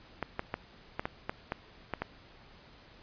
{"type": "clicks", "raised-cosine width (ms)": 0.5, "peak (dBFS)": -17, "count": 9, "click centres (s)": [0.227, 0.394, 0.541, 0.995, 1.055, 1.295, 1.521, 1.937, 2.02], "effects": ["pink hiss -56 dBFS RMS until 3.02 s", "resampled to 11025 Hz"]}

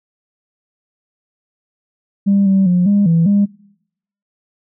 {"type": "tone with pitch steps", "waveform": "sine", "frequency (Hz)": [198.9, 193.1, 178.6, 202.8, 165.9, 202.4], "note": ["G3", "G3", "F3", "G#3", "E3", "G#3"], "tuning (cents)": [25, -26, 39, -41, 11, -44], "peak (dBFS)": -8, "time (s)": [2.26, 3.46], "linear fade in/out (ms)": 20, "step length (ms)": 200, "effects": ["noise-tail reverb RT60 0.8 s tail -25 dB re dry", "tanh soft clip ceiling -6 dBFS"]}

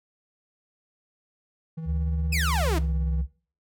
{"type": "tone with tremolo", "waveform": "triangle", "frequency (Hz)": 161.3, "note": "E3", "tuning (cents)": -37, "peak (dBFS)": -27, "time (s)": [1.77, 3.22], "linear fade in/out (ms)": 10, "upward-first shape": "triangle", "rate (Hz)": 17, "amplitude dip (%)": 55}
{"type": "tone with pitch glide", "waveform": "sine", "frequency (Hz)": [73.5, 66.24], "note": ["D2", "C2"], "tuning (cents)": [2, 22], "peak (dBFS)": -24, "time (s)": [1.85, 3.27], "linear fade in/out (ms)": 50, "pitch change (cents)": -180, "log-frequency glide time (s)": [2.34, 2.99]}
{"type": "exponential sweep", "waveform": "sawtooth", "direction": "down", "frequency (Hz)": [2671, 293.7], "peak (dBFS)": -22, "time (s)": [2.32, 2.79], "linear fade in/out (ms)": 10}
{"effects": ["noise-tail reverb RT60 0.4 s tail -17 dB re dry"]}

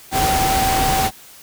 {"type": "tone in noise", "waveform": "sine", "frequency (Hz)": 769, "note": "G5", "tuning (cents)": -33, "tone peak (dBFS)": -17, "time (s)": [0.11, 1.11], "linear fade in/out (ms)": 50, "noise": "pink", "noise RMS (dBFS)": -20, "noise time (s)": [0.11, 1.11], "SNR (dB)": 0, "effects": ["white hiss -43 dBFS RMS until 1.42 s"]}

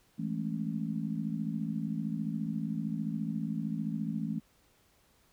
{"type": "chord", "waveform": "sine", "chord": "A major seventh", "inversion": "second", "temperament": "just", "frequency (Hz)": [165, 206.2, 220, 275], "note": ["E3", "G#3", "A3", "C#4"], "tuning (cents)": [2, -12, 0, -14], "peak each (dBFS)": [-36, -39, -35, -40], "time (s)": [0.18, 4.4], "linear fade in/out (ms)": 20, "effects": ["pink hiss -67 dBFS RMS until 5.32 s"]}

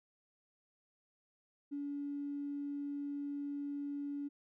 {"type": "tone with tanh clipping", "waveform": "triangle", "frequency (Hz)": 285.6, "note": "D4", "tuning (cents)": -48, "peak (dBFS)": -37, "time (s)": [1.71, 4.29], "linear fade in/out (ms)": 20, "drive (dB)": 2, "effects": []}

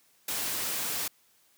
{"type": "noise", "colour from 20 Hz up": "white", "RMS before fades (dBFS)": -32, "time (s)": [0.28, 1.08], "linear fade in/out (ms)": 5, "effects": ["white hiss -65 dBFS RMS until 1.57 s", "high-pass 100 Hz 12 dB/octave"]}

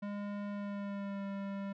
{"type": "tone with pitch glide", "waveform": "square", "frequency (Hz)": [203.8, 197.77], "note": ["G#3", "G3"], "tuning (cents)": [-32, 16], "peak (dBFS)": -38, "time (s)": [0.02, 1.73], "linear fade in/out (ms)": 10, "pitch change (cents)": -52, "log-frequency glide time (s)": [0.51, 1.25], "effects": ["low-pass 2000 Hz 12 dB/octave"]}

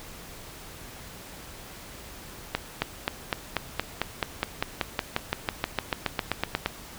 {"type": "accelerating click train", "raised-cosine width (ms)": 0.3, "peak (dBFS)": -8, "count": 24, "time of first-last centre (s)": [2.55, 6.66], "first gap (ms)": 270, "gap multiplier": 0.96, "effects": ["pink hiss -44 dBFS RMS until 6.98 s"]}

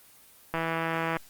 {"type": "click train", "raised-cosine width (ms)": 0.5, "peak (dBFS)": -14, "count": 104, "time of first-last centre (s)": [0.54, 1.168], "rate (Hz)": 164, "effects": ["white hiss -55 dBFS RMS until 1.29 s", "Opus 32 kbps"]}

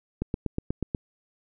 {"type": "click train", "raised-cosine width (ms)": 3, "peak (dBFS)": -14, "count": 7, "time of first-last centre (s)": [0.22, 0.948], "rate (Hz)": 8.24, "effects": []}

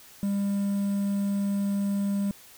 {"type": "tone with quantisation", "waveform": "triangle", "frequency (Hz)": 200, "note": "G3", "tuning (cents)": 35, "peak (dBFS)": -22, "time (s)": [0.23, 2.31], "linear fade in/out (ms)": 0, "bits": 8, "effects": ["white hiss -51 dBFS RMS until 2.57 s"]}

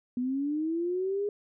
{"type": "linear sweep", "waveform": "sine", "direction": "up", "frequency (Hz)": [242.9, 415.3], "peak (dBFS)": -27, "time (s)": [0.17, 1.29], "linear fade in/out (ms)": 2, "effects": []}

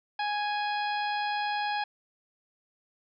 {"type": "harmonic tone", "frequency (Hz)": 830.6, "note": "G#5", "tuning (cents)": 0, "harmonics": [1, 2, 3, 4, 5, 6], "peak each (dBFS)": [-29, -35, -39, -41, -43, -45], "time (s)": [0.19, 1.84], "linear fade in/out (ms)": 5, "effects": []}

